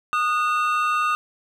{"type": "tone cluster", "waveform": "triangle", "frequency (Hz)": [1232, 1457, 2687], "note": ["D#6", "F#6", "E7"], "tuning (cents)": [-17, -27, 33], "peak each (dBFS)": [-18, -27, -27], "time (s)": [0.13, 1.15], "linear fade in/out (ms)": 0, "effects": []}